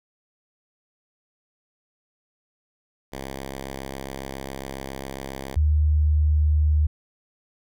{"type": "tone pair in turn", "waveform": ["5% pulse", "sine"], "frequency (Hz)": [67.3, 75.69], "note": ["C2", "D#2"], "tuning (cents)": [49, -47], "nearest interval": "major second", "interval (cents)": 204, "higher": "second", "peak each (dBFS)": [-21, -16], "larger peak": "second", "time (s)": [[3.12, 5.56], [5.56, 6.87]], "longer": "first", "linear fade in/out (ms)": 10, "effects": []}